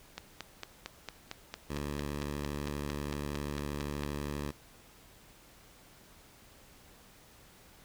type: click train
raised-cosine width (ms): 0.2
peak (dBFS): -21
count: 18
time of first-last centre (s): 0.18-4.035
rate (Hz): 4.41
type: tone with vibrato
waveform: 10% pulse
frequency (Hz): 72.5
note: D2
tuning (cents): -22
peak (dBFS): -27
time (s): 1.69-4.52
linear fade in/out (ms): 20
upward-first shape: sine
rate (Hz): 15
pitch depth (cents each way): 12
effects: pink hiss -58 dBFS RMS until 7.84 s